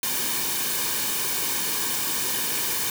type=noise with comb filter; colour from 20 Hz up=white; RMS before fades=-26 dBFS; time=0.03-2.9 s; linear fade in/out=2 ms; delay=1.5 ms; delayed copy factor=-0.6; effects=none